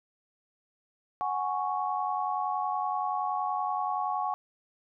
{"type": "chord", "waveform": "sine", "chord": "F# suspended second", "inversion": "none", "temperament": "equal", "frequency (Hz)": [740, 830.6, 1108.7], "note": ["F#5", "G#5", "C#6"], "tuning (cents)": [0, 0, 0], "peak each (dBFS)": -32, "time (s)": [1.21, 4.34], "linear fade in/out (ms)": 0, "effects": []}